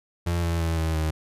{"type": "tone with pitch steps", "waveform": "35% pulse", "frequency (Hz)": [86, 84.08, 82.21, 80.38, 78.59], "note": ["F2", "E2", "E2", "E2", "D#2"], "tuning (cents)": [-26, 35, -4, -43, 18], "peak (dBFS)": -21, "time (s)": [0.26, 1.11], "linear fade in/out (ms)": 10, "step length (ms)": 170, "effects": ["resampled to 32000 Hz"]}